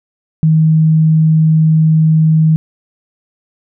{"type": "tone", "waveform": "sine", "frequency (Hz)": 158.2, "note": "D#3", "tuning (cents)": 29, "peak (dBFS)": -6, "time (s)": [0.43, 2.56], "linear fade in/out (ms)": 0, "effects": []}